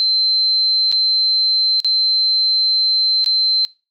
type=tone with dropouts; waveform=sine; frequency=4100 Hz; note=C8; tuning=36 cents flat; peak=-13 dBFS; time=0-3.65 s; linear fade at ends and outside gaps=0 ms; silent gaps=0.916-0.925 / 1.802-1.846 / 3.244-3.261 s; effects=noise-tail reverb RT60 0.3 s tail -23 dB re dry